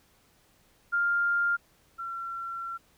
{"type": "tone pair in turn", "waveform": "sine", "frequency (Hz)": [1400, 1360.1], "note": ["F6", "F6"], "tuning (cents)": [4, -46], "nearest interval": "minor second", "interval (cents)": 50, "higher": "first", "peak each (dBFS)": [-23, -33], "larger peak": "first", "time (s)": [[0.92, 1.57], [1.98, 2.78]], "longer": "second", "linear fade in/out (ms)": 20, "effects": ["pink hiss -64 dBFS RMS until 2.97 s"]}